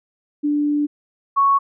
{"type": "tone pair in turn", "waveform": "sine", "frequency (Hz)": [293.7, 1108.9], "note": ["D4", "C#6"], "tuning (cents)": [0, 0], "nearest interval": "octave + major seventh", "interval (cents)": 2300, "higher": "second", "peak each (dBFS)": [-16, -12], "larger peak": "second", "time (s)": [[0.43, 0.87], [1.36, 1.59]], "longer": "first", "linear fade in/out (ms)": 20, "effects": []}